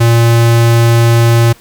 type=tone; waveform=square; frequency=116.54 Hz; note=A#2; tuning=in tune; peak=-6 dBFS; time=0-1.53 s; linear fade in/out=10 ms; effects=pink hiss -42 dBFS RMS until 1.6 s